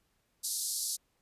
white band-pass noise, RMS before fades -35 dBFS, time 0.43-0.97 s, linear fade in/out 20 ms, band 4100 to 12000 Hz, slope 48 dB/octave, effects pink hiss -75 dBFS RMS until 1.21 s + resampled to 32000 Hz

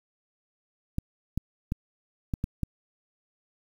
clicks, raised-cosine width 5 ms, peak -15 dBFS, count 6, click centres 0.984 / 1.376 / 1.721 / 2.338 / 2.441 / 2.633 s, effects 8-bit

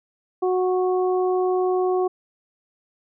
harmonic tone, 367.8 Hz, F#4, 10 cents flat, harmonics 1 / 2 / 3, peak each -19 / -26 / -32 dBFS, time 0.42-2.08 s, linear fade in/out 10 ms, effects none

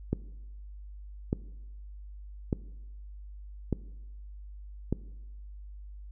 click train, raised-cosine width 3 ms, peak -14 dBFS, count 5, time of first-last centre 0.13-4.926 s, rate 0.834 Hz, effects noise-tail reverb RT60 1.0 s tail -19 dB re dry + added 50 Hz sine -42 dBFS peak until 6.11 s

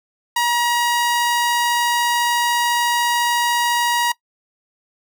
sawtooth tone, 954 Hz, A#5, 40 cents sharp, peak -12 dBFS, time 0.36-4.12 s, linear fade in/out 5 ms, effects noise-tail reverb RT60 0.1 s tail -21 dB re dry

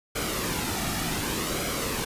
pink noise with flanger, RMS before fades -29 dBFS, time 0.15-2.05 s, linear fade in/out 10 ms, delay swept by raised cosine 1.1 to 1.96 ms, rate 0.67 Hz, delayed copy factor -0.5, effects resampled to 32000 Hz

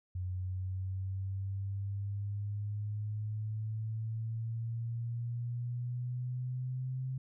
sine exponential sweep, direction up, 90.9 to 130.81 Hz, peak -34 dBFS, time 0.15-7.18 s, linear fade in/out 5 ms, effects none

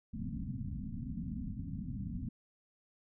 white low-pass noise, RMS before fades -40 dBFS, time 0.13-2.29 s, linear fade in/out 5 ms, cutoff 260 Hz, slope 96 dB/octave, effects none

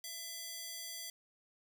square tone with high-pass filter, 670 Hz, E5, 28 cents sharp, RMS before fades -45 dBFS, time 0.04-1.1 s, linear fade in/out 2 ms, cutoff 4300 Hz, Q 0.81, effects none

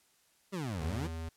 25% pulse exponential two-way sweep, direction down then up, 205.8 to 71.3 to 182.8 Hz, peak -31 dBFS, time 0.52-1.08 s, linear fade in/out 20 ms, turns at 0.84 s
square tone, 81.7 Hz, E2, 15 cents flat, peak -38 dBFS, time 0.81-1.29 s, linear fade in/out 5 ms
effects white hiss -69 dBFS RMS until 1.36 s + low-pass 12000 Hz 12 dB/octave

